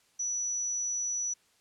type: tone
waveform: sine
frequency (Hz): 5910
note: F#8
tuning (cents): -3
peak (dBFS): -29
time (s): 0.19-1.34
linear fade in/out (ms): 10
effects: white hiss -67 dBFS RMS until 1.6 s + low-pass 9000 Hz 12 dB/octave